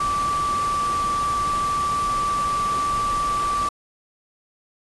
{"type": "tone in noise", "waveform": "sine", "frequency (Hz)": 1163, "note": "D6", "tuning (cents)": -17, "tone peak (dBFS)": -20, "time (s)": [0, 3.69], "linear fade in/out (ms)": 5, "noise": "pink", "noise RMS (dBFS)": -32, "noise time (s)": [0, 3.69], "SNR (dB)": 9, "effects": ["resampled to 24000 Hz"]}